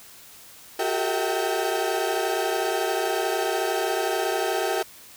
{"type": "tone cluster", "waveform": "35% pulse", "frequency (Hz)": [364.3, 395.4, 452.3, 645, 777], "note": ["F#4", "G4", "A4", "E5", "G5"], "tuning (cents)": [-27, 15, 48, -38, -16], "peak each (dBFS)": -28, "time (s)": [0.79, 4.83], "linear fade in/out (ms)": 5, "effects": ["white hiss -47 dBFS RMS until 5.16 s"]}